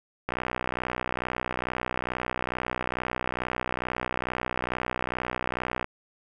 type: click train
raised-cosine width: 0.5 ms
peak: -13 dBFS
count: 347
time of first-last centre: 0.29-5.844 s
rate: 62.3 Hz
effects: 9-bit